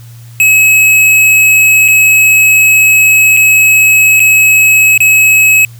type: tone with dropouts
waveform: square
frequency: 2566 Hz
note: E7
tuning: 47 cents flat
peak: -4 dBFS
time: 0.4-5.65 s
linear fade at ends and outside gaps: 1 ms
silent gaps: 1.88-1.884 / 3.367-3.371 / 4.196-4.202 / 4.977-5.004 s
effects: added 117 Hz sine -29 dBFS peak until 5.79 s + white hiss -42 dBFS RMS until 5.79 s